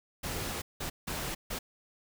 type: noise bursts at uneven times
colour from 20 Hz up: pink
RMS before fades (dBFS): -36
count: 4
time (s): 0.23-0.62 / 0.8-0.9 / 1.07-1.35 / 1.5-1.59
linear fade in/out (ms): 10
effects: none